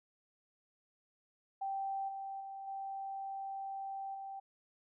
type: tone with level steps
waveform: sine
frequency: 781 Hz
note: G5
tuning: 7 cents flat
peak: -35 / -40 / -43 / -39 / -42 dBFS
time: 1.61-4.4 s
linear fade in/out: 10 ms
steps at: 2.08 / 2.4 / 2.67 / 4.14 s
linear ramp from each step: 10 ms
effects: none